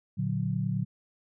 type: chord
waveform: sine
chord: Bb augmented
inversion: none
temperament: equal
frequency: 116.54 / 146.83 / 185 Hz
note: Bb2 / D3 / F#3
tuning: 0 / 0 / 0 cents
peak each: -31 dBFS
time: 0.17-0.85 s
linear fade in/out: 20 ms
effects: none